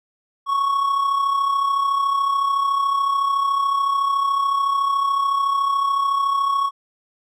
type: tone with amplitude modulation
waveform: triangle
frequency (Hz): 1108.7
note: C#6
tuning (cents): 0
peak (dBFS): -13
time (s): 0.46-6.71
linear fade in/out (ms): 50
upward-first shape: sine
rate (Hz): 33.8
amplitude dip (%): 50
effects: none